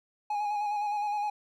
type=tone with vibrato; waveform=triangle; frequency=830.6 Hz; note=G#5; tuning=in tune; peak=-26 dBFS; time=0.3-1.3 s; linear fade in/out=5 ms; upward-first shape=square; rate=9.7 Hz; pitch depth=25 cents each way; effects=none